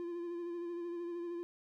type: tone with vibrato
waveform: triangle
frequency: 344.9 Hz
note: F4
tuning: 22 cents flat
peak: -36 dBFS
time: 0-1.43 s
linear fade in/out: 0 ms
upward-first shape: sine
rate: 13 Hz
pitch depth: 28 cents each way
effects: none